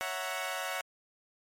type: chord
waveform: 15% pulse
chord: F# dominant seventh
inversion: second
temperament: equal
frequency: 554.4 / 659.3 / 740 / 932.3 Hz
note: C#5 / E5 / F#5 / A#5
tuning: 0 / 0 / 0 / 0 cents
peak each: -33 / -33 / -31 / -36 dBFS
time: 0.01-0.81 s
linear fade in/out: 0 ms
effects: MP3 64 kbps